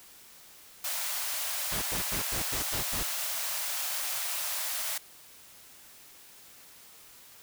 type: high-pass noise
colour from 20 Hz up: white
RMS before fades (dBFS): -33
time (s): 0.84-4.98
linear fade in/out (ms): 5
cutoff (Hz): 550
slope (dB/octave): 96
type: noise bursts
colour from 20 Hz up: pink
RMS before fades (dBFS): -35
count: 7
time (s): 1.71-3.032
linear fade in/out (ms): 10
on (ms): 110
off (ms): 92
effects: white hiss -53 dBFS RMS until 7.42 s